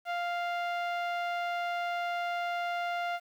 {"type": "tone with low-pass filter", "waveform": "sawtooth", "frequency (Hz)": 698, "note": "F5", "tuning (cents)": -1, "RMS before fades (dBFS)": -33, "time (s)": [0.05, 3.2], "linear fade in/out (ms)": 50, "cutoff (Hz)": 2600, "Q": 0.88, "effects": ["10-bit"]}